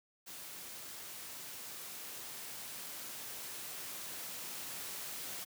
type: noise with level ramp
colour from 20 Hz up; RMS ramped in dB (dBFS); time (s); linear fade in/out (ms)
white; -48 to -43; 0.26-5.45; 20
effects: high-pass 100 Hz 12 dB/octave